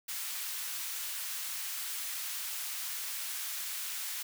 white high-pass noise, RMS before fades -38 dBFS, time 0.08-4.23 s, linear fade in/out 10 ms, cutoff 1300 Hz, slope 12 dB/octave, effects none

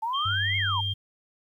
sine exponential two-way sweep, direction up then down, 864 to 2200 to 864 Hz, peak -26 dBFS, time 0.02-0.81 s, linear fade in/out 10 ms, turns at 0.57 s
sine tone with pitch glide, 3166 to 3192 Hz, G7 to G7, +17 to +31 cents, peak -28 dBFS, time 0.13-0.94 s, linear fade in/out 20 ms, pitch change +14 cents, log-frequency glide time 0.3-0.37 s
sine tone with vibrato, 98 Hz, G2, in tune, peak -29 dBFS, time 0.25-0.94 s, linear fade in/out 10 ms, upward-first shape triangle, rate 4 Hz, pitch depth 19 cents each way
effects 10-bit

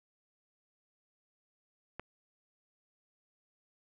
click, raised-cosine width 0.5 ms, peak -25 dBFS, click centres 1.996 s, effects none

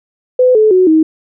sine tone with pitch steps, 505 / 432.1 / 369.7 / 316.3 Hz, B4 / A4 / F#4 / D#4, +39 / -31 / -1 / +29 cents, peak -5 dBFS, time 0.39-1.03 s, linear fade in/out 5 ms, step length 160 ms, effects none

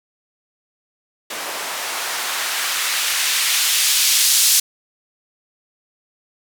blue noise with band-pass filter sweep, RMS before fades -19 dBFS, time 1.3-4.6 s, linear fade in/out 5 ms, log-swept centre 560 to 5100 Hz, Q 0.78, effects none

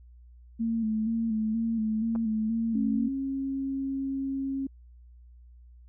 sine tone with vibrato, 222.7 Hz, A3, 21 cents sharp, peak -25 dBFS, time 0.59-3.09 s, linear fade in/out 20 ms, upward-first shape square, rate 2.1 Hz, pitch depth 39 cents each way
clicks, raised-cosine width 1 ms, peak -27 dBFS, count 2, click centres 2.153 / 2.159 s
sine tone, 270.9 Hz, C#4, 40 cents flat, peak -28 dBFS, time 2.75-4.67 s, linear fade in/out 5 ms
effects added 60 Hz sine -49 dBFS peak until 5.88 s

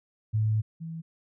sine tone pair in turn, 108.5 / 163.43 Hz, A2 / E3, -24 / -15 cents, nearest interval perfect fifth, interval 709 cents, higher second, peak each -22 / -34 dBFS, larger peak first, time 0.33-0.62 / 0.8-1.02 s, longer first, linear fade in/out 20 ms, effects none

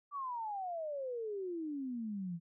sine exponential sweep, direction down, 1174.7 to 164 Hz, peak -37 dBFS, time 0.11-2.4 s, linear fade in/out 50 ms, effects none

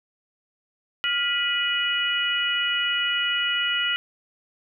sine tone cluster, 1406 / 1964 / 2472 / 2921 Hz, F6 / B6 / D#7 / F#7, +11 / -10 / -12 / -23 cents, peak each -27 / -29 / -31 / -24 dBFS, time 1.04-3.96 s, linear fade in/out 0 ms, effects none

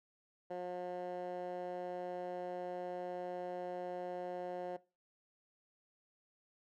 15% pulse tone with band-pass filter, 179.2 Hz, F3, 45 cents sharp, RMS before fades -42 dBFS, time 0.5-4.77 s, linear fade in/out 10 ms, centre 580 Hz, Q 1.6, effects noise-tail reverb RT60 0.3 s tail -20 dB re dry

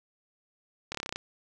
slowing click train, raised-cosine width 0.2 ms, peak -16 dBFS, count 9, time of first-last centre 0.92-1.16 s, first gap 26 ms, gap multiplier 1.04, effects none

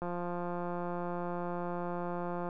click train, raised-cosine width 1 ms, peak -24 dBFS, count 433, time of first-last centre 0.02-2.489 s, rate 175 Hz, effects none

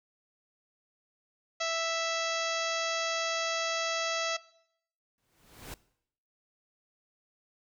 harmonic tone, 659.3 Hz, E5, in tune, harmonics 1 / 2 / 3 / 4 / 5 / 6 / 7 / 8 / 9 / 10, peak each -33 / -36 / -38 / -39 / -40 / -41 / -41 / -42 / -43 / -43 dBFS, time 1.6-4.37 s, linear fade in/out 10 ms
pink noise with exponential growth, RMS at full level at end -41 dBFS, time 5.18-5.74 s, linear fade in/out 1 ms, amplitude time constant 120 ms
effects noise-tail reverb RT60 0.7 s tail -20 dB re dry

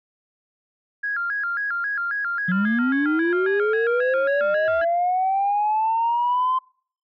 sine tone with vibrato, 1519 Hz, F#6, 45 cents sharp, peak -22 dBFS, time 1.03-4.85 s, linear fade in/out 10 ms, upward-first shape square, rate 3.7 Hz, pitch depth 150 cents each way
sine linear sweep, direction up, 174.61 to 1040 Hz, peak -17 dBFS, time 2.48-6.59 s, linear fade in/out 10 ms
effects noise-tail reverb RT60 0.5 s tail -26 dB re dry + tanh soft clip ceiling -14 dBFS

